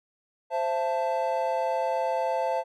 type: chord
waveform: triangle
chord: A minor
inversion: first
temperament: equal with one note detuned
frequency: 523.3 / 671.6 / 880 Hz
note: C5 / E5 / A5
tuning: 0 / +32 / 0 cents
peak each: -27 dBFS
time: 0.5-2.64 s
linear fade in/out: 50 ms
effects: none